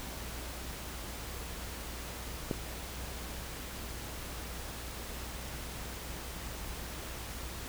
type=click; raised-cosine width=2 ms; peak=-18 dBFS; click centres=2.512 s; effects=added 60 Hz sine -44 dBFS peak until 7.68 s + pink hiss -43 dBFS RMS until 7.68 s